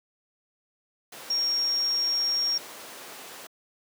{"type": "tone in noise", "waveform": "sine", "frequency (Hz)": 5570, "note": "F8", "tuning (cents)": -5, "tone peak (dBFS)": -23, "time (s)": [1.3, 2.58], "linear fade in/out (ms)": 5, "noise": "pink", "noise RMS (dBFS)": -41, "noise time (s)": [1.12, 3.47], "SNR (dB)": 15, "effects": ["high-pass 400 Hz 12 dB/octave"]}